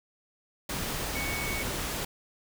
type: tone in noise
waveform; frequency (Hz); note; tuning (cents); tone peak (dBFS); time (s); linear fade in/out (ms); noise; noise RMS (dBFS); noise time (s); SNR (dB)
sine; 2228; C#7; +8; -34; 1.15-1.63; 5; pink; -33; 0.69-2.05; -4
effects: none